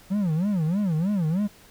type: tone with vibrato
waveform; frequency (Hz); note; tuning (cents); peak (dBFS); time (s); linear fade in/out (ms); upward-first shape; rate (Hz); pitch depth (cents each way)
triangle; 179.9; F#3; -48; -19; 0.1-1.48; 20; sine; 3.2; 270
effects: pink hiss -52 dBFS RMS until 1.7 s